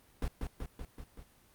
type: noise with echo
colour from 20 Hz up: brown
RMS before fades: -33 dBFS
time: 0.22-0.28 s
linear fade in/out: 2 ms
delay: 190 ms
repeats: 5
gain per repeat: -3 dB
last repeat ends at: 1.23 s
effects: pink hiss -64 dBFS RMS until 1.54 s + Opus 32 kbps